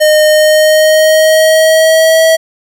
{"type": "tone with pitch glide", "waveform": "square", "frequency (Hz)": [613, 646.5], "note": ["D#5", "E5"], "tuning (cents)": [-26, -34], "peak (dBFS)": -5, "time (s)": [0, 2.37], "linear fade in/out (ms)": 20, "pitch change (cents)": 92, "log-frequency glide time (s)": [0.28, 2.24], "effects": []}